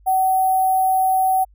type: tone with sample-and-hold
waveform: sine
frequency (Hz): 756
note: F#5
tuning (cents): +37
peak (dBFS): -14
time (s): 0.06-1.45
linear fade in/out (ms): 20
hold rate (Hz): 11025
effects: added 50 Hz sine -48 dBFS peak until 1.54 s